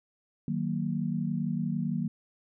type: chord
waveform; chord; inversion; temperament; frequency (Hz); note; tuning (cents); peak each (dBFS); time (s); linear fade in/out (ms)
sine; D# minor; none; just; 155.56 / 186.68 / 233.3; D#3 / F#3 / A#3; 0 / +16 / +2; -32; 0.48-2.08; 2
effects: none